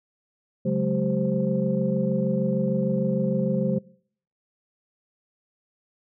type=tone cluster; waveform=sine; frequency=138.6 / 184.9 / 211.5 / 388.1 / 521 Hz; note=C#3 / F#3 / G#3 / G4 / C5; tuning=0 / -1 / +32 / -17 / -7 cents; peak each=-28 / -25 / -25 / -32 / -28 dBFS; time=0.65-3.79 s; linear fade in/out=10 ms; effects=noise-tail reverb RT60 0.6 s tail -23 dB re dry + tanh soft clip ceiling -10 dBFS